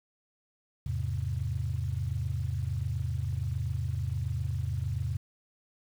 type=chord; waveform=sine; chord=E augmented; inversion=none; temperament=equal; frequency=82.41 / 103.83 / 130.81 Hz; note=E2 / G#2 / B#2; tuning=0 / 0 / 0 cents; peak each=-33 dBFS; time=0.86-5.17 s; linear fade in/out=5 ms; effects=tanh soft clip ceiling -19 dBFS + 9-bit